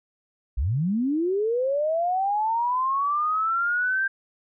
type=linear sweep; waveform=sine; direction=up; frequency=50.3 to 1588 Hz; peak=-21 dBFS; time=0.57-4.08 s; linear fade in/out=10 ms; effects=none